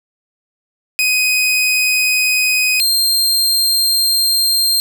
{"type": "tone pair in turn", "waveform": "sawtooth", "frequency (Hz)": [2506, 4185], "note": ["D#7", "C8"], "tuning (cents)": [12, 0], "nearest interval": "major sixth", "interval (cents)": 888, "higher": "second", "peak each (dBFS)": -9, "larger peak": "neither", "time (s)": [[0.99, 2.8], [2.8, 4.8]], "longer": "second", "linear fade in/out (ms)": 0, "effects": ["7-bit"]}